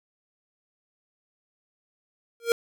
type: tone with exponential growth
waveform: square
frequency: 466.2 Hz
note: A#4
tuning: in tune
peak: -15 dBFS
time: 2.4-2.52 s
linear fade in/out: 1 ms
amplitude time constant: 24 ms
effects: none